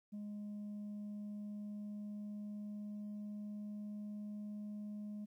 sine tone with pitch glide, 207.3 to 208.6 Hz, G#3 to G#3, -3 to +8 cents, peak -40 dBFS, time 0.12-5.26 s, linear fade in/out 20 ms, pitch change +11 cents, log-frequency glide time 1.19-4.61 s, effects tanh soft clip ceiling -42 dBFS + 13-bit

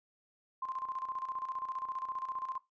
sine tone with tremolo, 1048 Hz, C6, 2 cents sharp, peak -34 dBFS, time 0.62-2.58 s, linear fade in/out 5 ms, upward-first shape square, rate 15 Hz, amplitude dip 65%, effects noise-tail reverb RT60 0.2 s tail -18 dB re dry + resampled to 16000 Hz

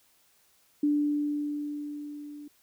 sine tone with level ramp, 293.7 Hz, D4, in tune, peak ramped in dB -21 to -41 dBFS, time 0.83-2.48 s, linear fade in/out 5 ms, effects white hiss -65 dBFS RMS until 2.62 s

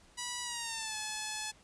5% pulse tone with pitch glide, 976 to 859.5 Hz, B5 to A5, -21 to -41 cents, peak -24 dBFS, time 0.17-1.52 s, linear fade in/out 20 ms, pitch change -220 cents, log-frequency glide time 0.43-0.96 s, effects pink hiss -62 dBFS RMS until 1.63 s + resampled to 22050 Hz

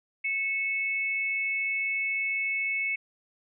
sine tone pair together, 2203 / 2607 Hz, C#7 / E7, -11 / -20 cents, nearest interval minor third, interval 291 cents, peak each -27 / -33 dBFS, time 0.24-2.96 s, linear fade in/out 10 ms, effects none

